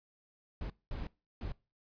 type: noise bursts at uneven times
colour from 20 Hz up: brown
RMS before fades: -39 dBFS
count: 3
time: 0.61-0.7 / 0.91-1.07 / 1.41-1.52 s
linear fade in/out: 2 ms
effects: noise-tail reverb RT60 0.3 s tail -22 dB re dry + resampled to 11025 Hz